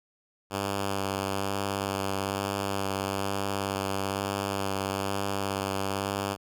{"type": "tone with vibrato", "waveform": "5% pulse", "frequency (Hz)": 98.4, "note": "G2", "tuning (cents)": 7, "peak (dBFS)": -17, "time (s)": [0.5, 6.37], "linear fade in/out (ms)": 50, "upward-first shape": "sine", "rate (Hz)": 1.1, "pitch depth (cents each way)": 16, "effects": []}